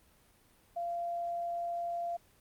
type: tone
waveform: sine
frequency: 689 Hz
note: F5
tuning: 24 cents flat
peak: -33 dBFS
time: 0.76-2.17 s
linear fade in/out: 10 ms
effects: pink hiss -65 dBFS RMS until 2.4 s + Opus 32 kbps